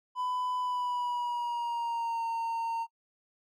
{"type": "tone with pitch glide", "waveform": "triangle", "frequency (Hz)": [1000, 917], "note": ["B5", "A#5"], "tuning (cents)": [21, -29], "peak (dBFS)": -28, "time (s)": [0.15, 2.87], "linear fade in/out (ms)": 50, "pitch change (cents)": -150, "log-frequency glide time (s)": [0.59, 2.24], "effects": ["noise-tail reverb RT60 0.1 s tail -24 dB re dry"]}